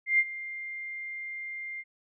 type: tone with ADSR envelope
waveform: sine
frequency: 2100 Hz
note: C7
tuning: 6 cents sharp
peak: -18 dBFS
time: 0.06-1.84 s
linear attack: 130 ms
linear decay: 46 ms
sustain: -17 dB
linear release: 43 ms
effects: none